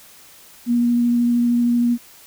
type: tone with vibrato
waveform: sine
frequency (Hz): 239.2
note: A#3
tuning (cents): +45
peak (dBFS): -14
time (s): 0.66-1.98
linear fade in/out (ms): 50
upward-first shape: sine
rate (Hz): 13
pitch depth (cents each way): 10
effects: white hiss -46 dBFS RMS until 2.26 s